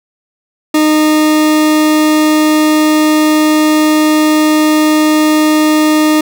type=tone; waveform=40% pulse; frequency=307.3 Hz; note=D#4; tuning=21 cents flat; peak=-6 dBFS; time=0.74-6.21 s; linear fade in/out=5 ms; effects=none